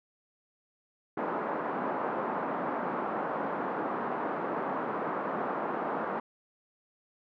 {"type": "band-pass noise", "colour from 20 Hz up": "white", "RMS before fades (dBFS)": -33, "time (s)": [1.17, 6.2], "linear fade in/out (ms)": 5, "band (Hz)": [190, 1200], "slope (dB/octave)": 24, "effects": []}